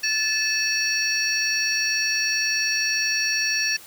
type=tone cluster; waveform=sine; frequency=1741 / 2618 / 4451 / 5630 Hz; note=A6 / E7 / C#8 / F8; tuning=-19 / -13 / +6 / +13 cents; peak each=-26 dBFS; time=0.03-3.77 s; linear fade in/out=10 ms; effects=white hiss -45 dBFS RMS until 3.86 s